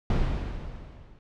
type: noise with level ramp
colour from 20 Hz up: brown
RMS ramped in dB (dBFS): -22 to -52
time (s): 0.1-1.19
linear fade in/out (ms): 2
effects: low-pass 4000 Hz 12 dB/octave